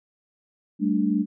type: chord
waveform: sine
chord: G suspended second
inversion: none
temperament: equal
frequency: 196 / 220 / 293.7 Hz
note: G3 / A3 / D4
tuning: 0 / 0 / 0 cents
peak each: -24 dBFS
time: 0.79-1.26 s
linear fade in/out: 50 ms
effects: none